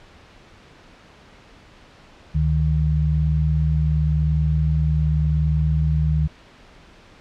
sine tone pair together, 72.3 / 153.2 Hz, D2 / D#3, -27 / -27 cents, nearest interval octave + minor second, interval 1300 cents, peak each -19 dBFS, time 2.34-6.28 s, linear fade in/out 20 ms, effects pink hiss -48 dBFS RMS until 7.2 s + low-pass 4000 Hz 12 dB/octave

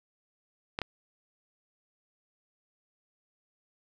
clicks, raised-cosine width 0.3 ms, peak -15 dBFS, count 2, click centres 0.789 / 0.817 s, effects none

